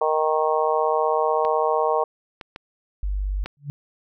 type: harmonic tone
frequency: 155.8 Hz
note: D#3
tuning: 3 cents sharp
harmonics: 3 / 4 / 5 / 6 / 7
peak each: -23 / -24 / -25 / -26 / -26 dBFS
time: 0.01-2.04 s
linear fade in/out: 5 ms
type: clicks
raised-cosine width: 0.3 ms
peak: -19 dBFS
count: 4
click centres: 1.45 / 2.412 / 2.561 / 3.46 s
type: tone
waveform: sine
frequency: 49 Hz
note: G1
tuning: in tune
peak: -22 dBFS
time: 3.03-3.44 s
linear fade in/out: 0 ms
type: tone with exponential growth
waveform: sine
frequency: 143.5 Hz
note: D3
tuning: 40 cents flat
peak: -24 dBFS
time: 3.57-3.7 s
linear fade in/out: 0 ms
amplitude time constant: 27 ms
effects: none

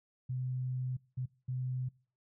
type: tone bursts at uneven times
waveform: sine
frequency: 127.7 Hz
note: C3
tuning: 42 cents flat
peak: -33 dBFS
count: 3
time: 0.29-0.97 / 1.17-1.26 / 1.48-1.89 s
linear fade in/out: 10 ms
effects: noise-tail reverb RT60 0.4 s tail -23 dB re dry

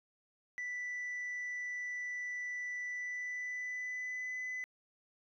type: tone with pitch glide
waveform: sine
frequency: 1975.5 to 2008 Hz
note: B6 to B6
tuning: 0 to +28 cents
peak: -35 dBFS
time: 0.58-4.64 s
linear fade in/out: 0 ms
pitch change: +28 cents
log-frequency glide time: 2.85-4.37 s
effects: tanh soft clip ceiling -36 dBFS

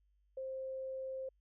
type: tone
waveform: sine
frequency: 527 Hz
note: C5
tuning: 12 cents sharp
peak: -39 dBFS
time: 0.37-1.29 s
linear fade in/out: 5 ms
effects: added 50 Hz sine -70 dBFS peak until 1.4 s

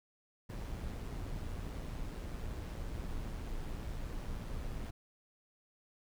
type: noise with amplitude modulation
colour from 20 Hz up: brown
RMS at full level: -39 dBFS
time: 0.49-4.91 s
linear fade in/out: 10 ms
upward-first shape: sine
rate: 115 Hz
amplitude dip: 35%
effects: none

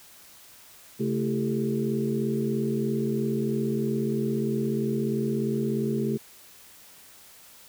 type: tone cluster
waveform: sine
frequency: 136.7 / 219.9 / 337.1 / 394.2 / 437.3 Hz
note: C#3 / A3 / E4 / G4 / A4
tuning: -24 / -1 / +39 / +10 / -11 cents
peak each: -31 / -27 / -34 / -30 / -36 dBFS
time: 0.99-6.18 s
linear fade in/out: 20 ms
effects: white hiss -51 dBFS RMS until 7.68 s

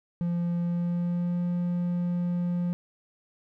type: tone with pitch glide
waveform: triangle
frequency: 172.7 to 175.62 Hz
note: F3 to F3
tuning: -19 to +10 cents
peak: -23 dBFS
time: 0.21-2.73 s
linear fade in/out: 0 ms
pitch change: +29 cents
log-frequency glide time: 0.61-1.42 s
effects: none

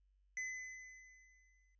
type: tone with exponential decay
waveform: square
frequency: 2024 Hz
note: B6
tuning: 42 cents sharp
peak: -39 dBFS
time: 0.37-1.75 s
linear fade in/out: 1 ms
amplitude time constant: 300 ms
effects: added 48 Hz sine -70 dBFS peak until 1.79 s + resampled to 16000 Hz

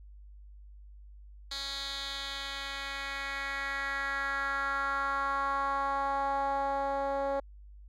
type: tone with band-pass filter sweep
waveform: 10% pulse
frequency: 276.2 Hz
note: C#4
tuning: 6 cents flat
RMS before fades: -33 dBFS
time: 1.51-7.4 s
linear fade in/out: 5 ms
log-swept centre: 4200 to 600 Hz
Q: 2.8
effects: added 50 Hz sine -48 dBFS peak until 7.88 s

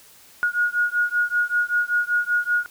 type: beating tone pair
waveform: sine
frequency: 1440 / 1445.2 Hz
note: F#6 / F#6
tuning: -47 / -41 cents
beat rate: 5.2 Hz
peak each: -22 dBFS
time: 0.43-2.66 s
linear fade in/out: 0 ms
effects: white hiss -50 dBFS RMS until 2.7 s

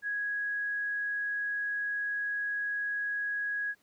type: tone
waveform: sine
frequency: 1661.2 Hz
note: G#6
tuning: in tune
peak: -30 dBFS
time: 0.02-3.75 s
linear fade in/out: 50 ms
effects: pink hiss -69 dBFS RMS until 3.82 s + high-pass 100 Hz 12 dB/octave

